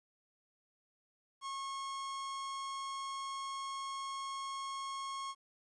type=tone; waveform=45% pulse; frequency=1089 Hz; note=C#6; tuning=31 cents flat; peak=-39 dBFS; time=1.41-5.35 s; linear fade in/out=50 ms; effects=resampled to 22050 Hz + 12-bit